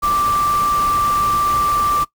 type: tone in noise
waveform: sine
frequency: 1174.7 Hz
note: D6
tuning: in tune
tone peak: -14 dBFS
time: 0.02-2.05 s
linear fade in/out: 20 ms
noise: pink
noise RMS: -28 dBFS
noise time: 0.02-2.05 s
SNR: +11 dB
effects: noise-tail reverb RT60 0.1 s tail -19 dB re dry